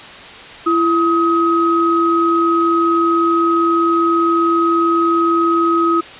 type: tone pair together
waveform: sine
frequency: 335.6 / 1266 Hz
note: E4 / D#6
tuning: +31 / +30 cents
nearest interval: octave + major seventh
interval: 2299 cents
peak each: -14 dBFS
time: 0.66-6.01 s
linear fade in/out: 10 ms
effects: white hiss -34 dBFS RMS until 6.19 s + resampled to 8000 Hz